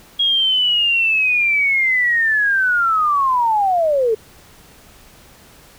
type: linear sweep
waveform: sine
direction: down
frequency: 3300 to 423.3 Hz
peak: -13 dBFS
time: 0.19-4.15 s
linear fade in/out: 10 ms
effects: pink hiss -46 dBFS RMS until 5.78 s